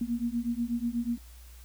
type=beating tone pair; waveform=sine; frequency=232.6 / 240.8 Hz; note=A#3 / B3; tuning=-4 / -44 cents; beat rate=8.2 Hz; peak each=-31 dBFS; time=0.01-1.18 s; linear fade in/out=5 ms; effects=added 60 Hz sine -47 dBFS peak until 1.64 s + white hiss -57 dBFS RMS until 1.64 s